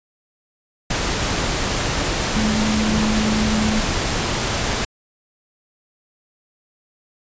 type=tone in noise; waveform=sine; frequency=215.6 Hz; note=A3; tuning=35 cents flat; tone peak=-18 dBFS; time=2.36-3.8 s; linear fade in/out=5 ms; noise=pink; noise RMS=-21 dBFS; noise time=0.9-4.85 s; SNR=0 dB; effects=resampled to 16000 Hz